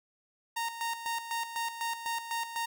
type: tone with tremolo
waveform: sawtooth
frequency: 925 Hz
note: A#5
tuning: 14 cents flat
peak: -27 dBFS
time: 0.56-2.66 s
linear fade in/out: 10 ms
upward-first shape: square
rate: 4 Hz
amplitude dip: 65%
effects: none